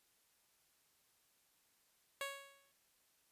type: tone with exponential decay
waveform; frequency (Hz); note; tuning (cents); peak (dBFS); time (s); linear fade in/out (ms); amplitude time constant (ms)
10% pulse; 554.4; C#5; 0; -30; 2.21-2.72; 1; 110
effects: white hiss -75 dBFS RMS until 3.31 s + resampled to 32000 Hz